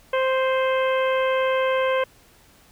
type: harmonic tone with a mistuned harmonic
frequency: 523.3 Hz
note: C5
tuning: in tune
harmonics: 1 / 2 / 3 / 4 / 5 / 6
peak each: -20 / -26 / -30 / -32 / -34 / -36 dBFS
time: 0.13-2.04 s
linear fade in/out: 5 ms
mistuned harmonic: 5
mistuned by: -17 cents
effects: pink hiss -54 dBFS RMS until 2.71 s